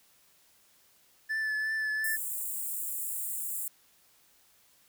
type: tone with vibrato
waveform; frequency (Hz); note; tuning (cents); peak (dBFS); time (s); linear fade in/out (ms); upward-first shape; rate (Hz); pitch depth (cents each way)
triangle; 1745; A6; -15; -27; 1.29-2.17; 20; triangle; 2.8; 25
type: high-pass noise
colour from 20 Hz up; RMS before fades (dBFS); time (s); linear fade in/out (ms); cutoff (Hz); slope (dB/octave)
white; -35; 2.04-3.68; 2; 7300; 96
effects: white hiss -64 dBFS RMS until 4.88 s

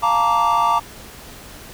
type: chord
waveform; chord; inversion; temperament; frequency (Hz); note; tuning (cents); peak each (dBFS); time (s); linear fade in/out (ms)
triangle; Bb major seventh; second; just; 699.2 / 874.1 / 932.3 / 1165.4; F5 / A5 / Bb5 / D6; +2 / -12 / 0 / -14; -22 / -21 / -16 / -16; 0.02-0.8; 20
effects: pink hiss -39 dBFS RMS until 1.73 s

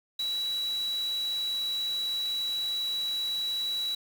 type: tone in noise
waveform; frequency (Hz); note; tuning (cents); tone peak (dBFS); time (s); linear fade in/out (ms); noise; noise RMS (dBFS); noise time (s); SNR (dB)
sine; 3915; B7; -16; -28; 0.19-3.95; 5; white; -45; 0.19-3.95; +14
effects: none

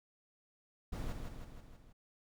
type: noise with echo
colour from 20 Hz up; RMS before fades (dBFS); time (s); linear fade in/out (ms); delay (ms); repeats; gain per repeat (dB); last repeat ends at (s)
brown; -39; 0.92-1.13; 10; 160; 5; -4; 1.93
effects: none

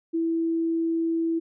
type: tone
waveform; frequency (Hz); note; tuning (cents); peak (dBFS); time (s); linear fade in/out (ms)
sine; 329.6; E4; 0; -22; 0.13-1.4; 20
effects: none

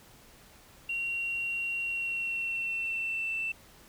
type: tone with pitch glide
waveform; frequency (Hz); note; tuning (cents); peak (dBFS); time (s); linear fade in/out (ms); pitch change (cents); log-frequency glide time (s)
sine; 2750 to 2669; F7 to E7; -27 to +21; -29; 0.89-3.52; 5; -52; 1.81-3.34
effects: tanh soft clip ceiling -25 dBFS + pink hiss -56 dBFS RMS until 3.88 s

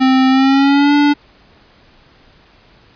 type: tone with pitch glide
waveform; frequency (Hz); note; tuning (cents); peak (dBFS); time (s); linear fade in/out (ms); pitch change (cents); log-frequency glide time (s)
square; 261.6 to 290.3; C4 to D4; 0 to -20; -9; 0-1.14; 20; +180; 0.29-0.94
effects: pink hiss -48 dBFS RMS until 2.95 s + resampled to 11025 Hz

